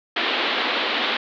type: band-pass noise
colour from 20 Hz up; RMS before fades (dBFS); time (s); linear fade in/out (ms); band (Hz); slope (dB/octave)
white; -23; 0.16-1.17; 5; 230 to 3900; 48
effects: none